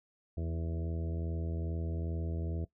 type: harmonic tone with a mistuned harmonic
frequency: 82.41 Hz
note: E2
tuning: in tune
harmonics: 1 / 2 / 3 / 4 / 5 / 6 / 7 / 8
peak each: -34 / -41 / -49 / -45 / -49 / -51 / -55 / -51 dBFS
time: 0.37-2.65 s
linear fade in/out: 5 ms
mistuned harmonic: 3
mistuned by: -25 cents
effects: noise-tail reverb RT60 0.1 s tail -18 dB re dry